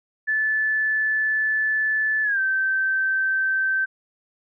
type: tone with pitch glide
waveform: sine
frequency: 1741 to 1551.1 Hz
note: A6 to G6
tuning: -19 to -19 cents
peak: -19 dBFS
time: 0.27-3.86 s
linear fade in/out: 20 ms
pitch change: -200 cents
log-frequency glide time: 2.23-2.4 s
effects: none